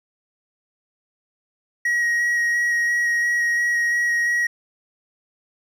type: tone with vibrato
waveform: triangle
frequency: 1898 Hz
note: A#6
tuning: 31 cents sharp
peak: -16 dBFS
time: 1.85-4.47 s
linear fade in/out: 5 ms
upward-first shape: square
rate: 2.9 Hz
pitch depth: 9 cents each way
effects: none